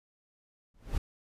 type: noise with exponential growth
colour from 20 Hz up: brown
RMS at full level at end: -27 dBFS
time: 0.74-0.98 s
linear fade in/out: 5 ms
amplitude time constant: 52 ms
effects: resampled to 32000 Hz